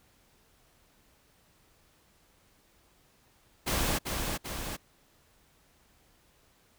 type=noise with echo; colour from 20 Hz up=pink; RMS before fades=-29 dBFS; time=3.66-3.99 s; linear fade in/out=20 ms; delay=390 ms; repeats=2; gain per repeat=-4 dB; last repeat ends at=4.77 s; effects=pink hiss -65 dBFS RMS until 6.78 s